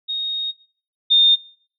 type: tone pair in turn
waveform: sine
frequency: 3729 / 3640 Hz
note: A#7 / A#7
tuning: 0 / -42 cents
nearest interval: unison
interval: 42 cents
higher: first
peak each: -21 / -10 dBFS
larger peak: second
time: 0.08-0.52 / 1.1-1.36 s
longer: first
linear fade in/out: 20 ms
effects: noise-tail reverb RT60 0.5 s tail -20 dB re dry